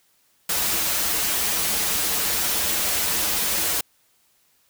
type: noise with comb filter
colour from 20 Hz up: white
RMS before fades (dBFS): -23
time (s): 0.49-3.81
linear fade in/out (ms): 5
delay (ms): 7.7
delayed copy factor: -0.7
effects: white hiss -63 dBFS RMS until 4.69 s